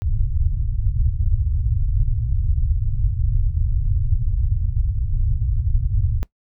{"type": "low-pass noise", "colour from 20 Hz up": "pink", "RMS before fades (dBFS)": -19, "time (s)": [0.02, 6.23], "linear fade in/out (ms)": 0, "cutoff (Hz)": 120, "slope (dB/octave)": 48, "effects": ["noise-tail reverb RT60 0.1 s tail -21 dB re dry"]}